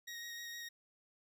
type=tone with vibrato; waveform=20% pulse; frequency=1879 Hz; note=A#6; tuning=13 cents sharp; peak=-39 dBFS; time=0.07-0.69 s; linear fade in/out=10 ms; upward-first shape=square; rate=6.5 Hz; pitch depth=10 cents each way; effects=none